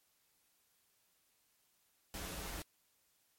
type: noise with comb filter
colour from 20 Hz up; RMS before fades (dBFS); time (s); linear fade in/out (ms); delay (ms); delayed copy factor
pink; -44; 2.14-2.62; 0; 8.1; -0.55
effects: white hiss -75 dBFS RMS until 3.38 s + MP3 64 kbps